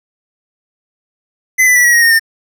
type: tone with pitch steps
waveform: square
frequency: 2030 / 1991.7 / 1954.1 / 1917.2 / 1881 / 1845.5 / 1810.6 Hz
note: B6 / B6 / B6 / A#6 / A#6 / A#6 / A6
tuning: +47 / +14 / -19 / +48 / +15 / -18 / +49 cents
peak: -7 dBFS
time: 1.58-2.196 s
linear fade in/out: 20 ms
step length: 88 ms
effects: none